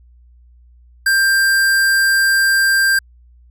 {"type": "tone", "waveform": "square", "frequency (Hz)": 1585, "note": "G6", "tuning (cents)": 19, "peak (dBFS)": -12, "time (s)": [1.06, 2.99], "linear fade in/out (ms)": 5, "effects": ["added 60 Hz sine -44 dBFS peak until 3.5 s"]}